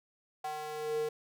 square tone with high-pass filter sweep, 152.6 Hz, D#3, 33 cents flat, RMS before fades -36 dBFS, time 0.44-1.09 s, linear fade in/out 5 ms, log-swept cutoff 740 to 410 Hz, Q 5.6, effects none

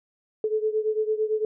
sine beating tone pair, 430 / 438.9 Hz, A4 / A4, -40 / -4 cents, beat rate 8.9 Hz, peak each -24 / -27 dBFS, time 0.44-1.45 s, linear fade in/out 2 ms, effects none

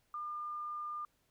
sine tone, 1204 Hz, D6, 43 cents sharp, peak -38 dBFS, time 0.14-1.05 s, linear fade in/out 2 ms, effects pink hiss -75 dBFS RMS until 1.3 s

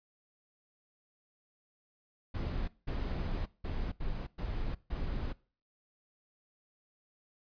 brown noise bursts at uneven times, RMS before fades -35 dBFS, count 6, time 2.34-2.68 / 2.87-3.46 / 3.64-3.92 / 4-4.27 / 4.38-4.75 / 4.9-5.33 s, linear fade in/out 10 ms, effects noise-tail reverb RT60 0.4 s tail -21 dB re dry + resampled to 11025 Hz

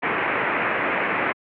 white low-pass noise, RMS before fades -23 dBFS, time 0.02-1.33 s, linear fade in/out 20 ms, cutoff 2400 Hz, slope 48 dB/octave, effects high-pass 200 Hz 12 dB/octave

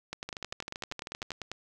two click trains, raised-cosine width 0.2 ms, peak -19 / -20 dBFS, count 15 / 14, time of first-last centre 0.13-1.516 / 0.29-1.306 s, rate 10.1 / 12.8 Hz, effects none

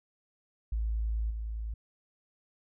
sine tone with level steps, 54.9 Hz, A1, 3 cents flat, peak -28 / -33 dBFS, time 0.72-1.74 s, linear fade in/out 5 ms, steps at 1.3 s, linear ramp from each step 10 ms, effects none

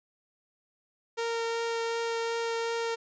sawtooth tone with vibrato, 461 Hz, A#4, 19 cents flat, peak -25 dBFS, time 1.17-2.96 s, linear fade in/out 20 ms, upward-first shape triangle, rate 2.7 Hz, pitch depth 9 cents each way, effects resampled to 16000 Hz

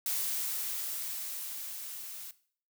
blue noise with level ramp, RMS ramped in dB -32 to -44 dBFS, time 0.06-2.31 s, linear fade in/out 2 ms, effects noise-tail reverb RT60 0.5 s tail -17 dB re dry

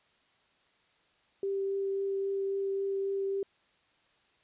sine tone with vibrato, 392.1 Hz, G4, in tune, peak -29 dBFS, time 1.43-3.43 s, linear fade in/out 2 ms, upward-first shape triangle, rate 3.7 Hz, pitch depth 9 cents each way, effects white hiss -68 dBFS RMS until 4.43 s + resampled to 8000 Hz

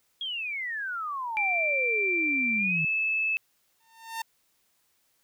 sine exponential sweep, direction down, 3325 to 154.3 Hz, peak -30 dBFS, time 0.21-2.85 s, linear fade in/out 2 ms
sine tone with pitch glide, 2353 to 2611 Hz, D7 to E7, +3 to -17 cents, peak -24 dBFS, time 1.37-3.37 s, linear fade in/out 0 ms, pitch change +180 cents, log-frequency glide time 2.57-2.81 s
sawtooth tone with exponential growth, 906 Hz, A#5, 50 cents flat, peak -25 dBFS, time 3.8-4.22 s, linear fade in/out 5 ms, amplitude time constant 91 ms
effects white hiss -70 dBFS RMS until 5.23 s

